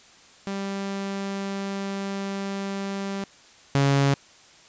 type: tone pair in turn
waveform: sawtooth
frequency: 196.8 / 139.16 Hz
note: G3 / C#3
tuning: +7 / +7 cents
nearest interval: tritone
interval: 600 cents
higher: first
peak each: -24 / -14 dBFS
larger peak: second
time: 0.47-3.24 / 3.75-4.14 s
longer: first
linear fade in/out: 0 ms
effects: white hiss -52 dBFS RMS until 4.68 s + resampled to 16000 Hz